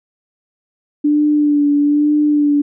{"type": "tone with vibrato", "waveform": "sine", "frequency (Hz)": 293.7, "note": "D4", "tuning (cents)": 0, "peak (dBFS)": -10, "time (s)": [1.04, 2.62], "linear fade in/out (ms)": 10, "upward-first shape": "sine", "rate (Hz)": 1.1, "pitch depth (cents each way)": 28, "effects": []}